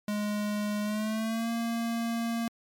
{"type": "tone with pitch glide", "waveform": "square", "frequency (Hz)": [208.4, 231.2], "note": ["G#3", "A#3"], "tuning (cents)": [6, -14], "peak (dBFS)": -29, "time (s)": [0.08, 2.48], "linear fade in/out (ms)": 2, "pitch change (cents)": 180, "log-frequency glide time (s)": [0.83, 1.5], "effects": ["MP3 96 kbps"]}